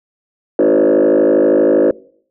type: tone with frequency modulation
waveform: sine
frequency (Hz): 430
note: A4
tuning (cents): -40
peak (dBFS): -6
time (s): 0.59-1.91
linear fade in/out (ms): 2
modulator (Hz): 52.6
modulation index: 2.8
effects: noise-tail reverb RT60 0.6 s tail -24 dB re dry + tanh soft clip ceiling -6 dBFS